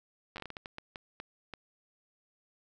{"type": "slowing click train", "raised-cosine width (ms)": 0.3, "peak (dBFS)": -25, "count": 13, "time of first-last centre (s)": [0.36, 1.537], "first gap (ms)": 9, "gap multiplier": 1.39, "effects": []}